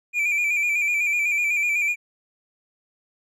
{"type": "tone with vibrato", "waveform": "triangle", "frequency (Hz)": 2376, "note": "D7", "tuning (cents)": 20, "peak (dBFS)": -18, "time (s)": [0.13, 1.96], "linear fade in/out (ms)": 50, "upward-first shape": "square", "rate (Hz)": 8, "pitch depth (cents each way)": 41, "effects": []}